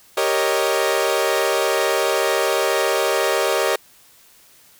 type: chord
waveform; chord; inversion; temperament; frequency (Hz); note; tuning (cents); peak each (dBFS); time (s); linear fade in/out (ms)
sawtooth; Eb dominant seventh; first; equal; 392 / 466.2 / 554.4 / 622.3; G4 / Bb4 / Db5 / Eb5; 0 / 0 / 0 / 0; -19; 0.17-3.76; 5
effects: white hiss -51 dBFS RMS until 4.79 s